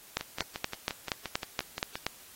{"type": "two click trains", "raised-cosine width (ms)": 0.2, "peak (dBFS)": [-10, -18], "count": [9, 11], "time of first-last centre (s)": [[0.17, 2.066], [0.21, 1.955]], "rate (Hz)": [4.22, 5.73], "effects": ["white hiss -53 dBFS RMS until 2.35 s", "AAC 48 kbps"]}